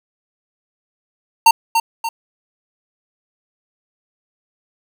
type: tone with echo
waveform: square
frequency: 913 Hz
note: A#5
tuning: 36 cents flat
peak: -6 dBFS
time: 1.46-1.51 s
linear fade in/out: 5 ms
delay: 290 ms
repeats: 2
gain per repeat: -7 dB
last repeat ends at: 2.09 s
effects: 8-bit